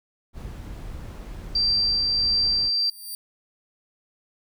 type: noise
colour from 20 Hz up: brown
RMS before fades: -36 dBFS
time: 0.33-2.71 s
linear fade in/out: 50 ms
type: tone with tremolo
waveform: sine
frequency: 4699 Hz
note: D8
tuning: in tune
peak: -18 dBFS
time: 1.55-2.9 s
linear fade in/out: 5 ms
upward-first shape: triangle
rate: 1.5 Hz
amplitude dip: 25%
type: tone with exponential growth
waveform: 5% pulse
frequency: 4697 Hz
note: D8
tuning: 1 cent flat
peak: -23 dBFS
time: 2.55-3.15 s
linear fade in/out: 2 ms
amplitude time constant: 130 ms
effects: none